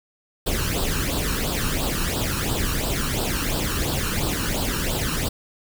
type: noise with flanger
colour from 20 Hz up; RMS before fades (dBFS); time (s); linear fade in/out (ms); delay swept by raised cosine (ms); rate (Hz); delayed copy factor
pink; -24; 0.46-5.29; 10; 0.23 to 0.74; 2.9; +0.7
effects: none